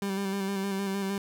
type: tone with vibrato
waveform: 30% pulse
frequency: 196 Hz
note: G3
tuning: in tune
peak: -26 dBFS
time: 0.02-1.18 s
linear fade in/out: 2 ms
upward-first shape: square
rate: 6.5 Hz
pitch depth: 26 cents each way
effects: none